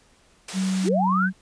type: band-pass noise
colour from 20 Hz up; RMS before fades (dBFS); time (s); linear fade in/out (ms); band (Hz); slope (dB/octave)
white; -36; 0.48-0.89; 5; 270 to 8100; 12
type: tone with pitch glide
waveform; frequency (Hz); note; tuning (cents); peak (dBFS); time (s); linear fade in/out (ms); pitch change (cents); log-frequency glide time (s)
sine; 189.5 to 187.65; F#3 to F#3; +42 to +25; -21; 0.53-1.33; 50; -17; 0.65-0.89
type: linear sweep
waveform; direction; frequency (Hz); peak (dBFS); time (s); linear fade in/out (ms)
sine; up; 246.9 to 1620; -20; 0.83-1.3; 50
effects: pink hiss -58 dBFS RMS until 1.41 s + resampled to 22050 Hz